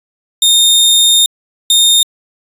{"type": "tone bursts at uneven times", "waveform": "sawtooth", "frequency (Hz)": 3662, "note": "A#7", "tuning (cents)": -32, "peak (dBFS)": -3, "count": 2, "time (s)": [[0.42, 1.26], [1.7, 2.03]], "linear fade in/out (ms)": 2, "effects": ["resampled to 32000 Hz"]}